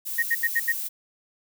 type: noise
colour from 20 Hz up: violet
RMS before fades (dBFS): -31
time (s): 0.05-0.89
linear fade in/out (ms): 20
type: tone bursts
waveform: sine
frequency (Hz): 1864.7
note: A#6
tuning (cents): 0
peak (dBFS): -19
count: 5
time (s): 0.18-0.723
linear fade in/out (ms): 10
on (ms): 47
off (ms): 77
effects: none